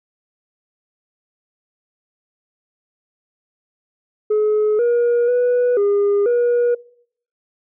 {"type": "tone with pitch steps", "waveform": "sine", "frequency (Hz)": [425.4, 477.1, 491, 405.8, 481.1], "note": ["G#4", "A#4", "B4", "G#4", "B4"], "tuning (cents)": [42, 40, -10, -40, -45], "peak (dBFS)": -11, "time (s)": [4.3, 6.75], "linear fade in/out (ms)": 10, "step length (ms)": 490, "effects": ["noise-tail reverb RT60 0.6 s tail -23 dB re dry", "tanh soft clip ceiling -12 dBFS"]}